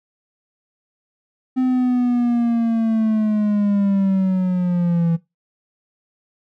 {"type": "linear sweep", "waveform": "triangle", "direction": "down", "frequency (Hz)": [258.1, 165.5], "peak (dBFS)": -13, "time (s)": [1.56, 5.17], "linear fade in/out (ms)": 20, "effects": ["noise-tail reverb RT60 0.2 s tail -19 dB re dry"]}